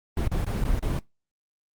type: noise with dropouts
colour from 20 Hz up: brown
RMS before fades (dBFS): -25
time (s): 0.17-0.99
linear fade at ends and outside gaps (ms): 2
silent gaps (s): 0.277-0.315 / 0.447-0.465 / 0.64-0.65 / 0.793-0.826
effects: noise-tail reverb RT60 0.2 s tail -22 dB re dry + Opus 24 kbps